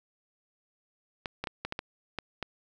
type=clicks; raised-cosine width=0.3 ms; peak=-17 dBFS; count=8; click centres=1.258 / 1.44 / 1.472 / 1.65 / 1.724 / 1.791 / 2.187 / 2.427 s; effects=none